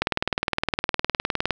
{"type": "click train", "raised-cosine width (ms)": 0.3, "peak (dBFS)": -5, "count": 30, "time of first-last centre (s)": [0.02, 1.507], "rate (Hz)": 19.5, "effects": []}